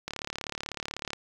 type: click train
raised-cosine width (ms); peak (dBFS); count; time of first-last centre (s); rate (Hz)
0.2; -16; 39; 0.08-1.133; 36.1
effects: 8-bit